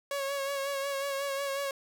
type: tone with vibrato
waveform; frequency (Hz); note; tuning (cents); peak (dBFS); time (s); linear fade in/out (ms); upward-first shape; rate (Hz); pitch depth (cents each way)
sawtooth; 554.4; C#5; 0; -27; 0.11-1.71; 2; sine; 5.5; 32
effects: none